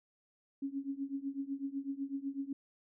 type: tone with tremolo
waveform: sine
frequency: 275.7 Hz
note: C#4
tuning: 9 cents flat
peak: -32 dBFS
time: 0.62-2.53 s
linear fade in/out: 5 ms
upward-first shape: triangle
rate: 8 Hz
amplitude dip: 95%
effects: none